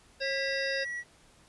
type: harmonic tone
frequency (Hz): 542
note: C#5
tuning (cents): -39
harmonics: 1 / 3 / 5 / 7 / 9 / 10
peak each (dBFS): -33 / -36 / -41 / -42 / -38 / -45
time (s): 0.2-0.85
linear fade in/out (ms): 20
type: tone with pitch glide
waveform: triangle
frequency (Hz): 1966 to 1931.1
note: B6 to B6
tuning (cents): -8 to -39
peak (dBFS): -32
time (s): 0.21-1.04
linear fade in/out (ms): 50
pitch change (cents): -31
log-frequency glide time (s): 0.4-0.89
effects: pink hiss -60 dBFS RMS until 1.48 s + resampled to 24000 Hz